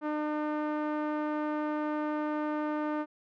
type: tone with low-pass filter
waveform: sawtooth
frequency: 302 Hz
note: D4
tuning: 48 cents sharp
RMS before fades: -32 dBFS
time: 0.01-3.06 s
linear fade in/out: 50 ms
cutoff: 1300 Hz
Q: 1.3
effects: none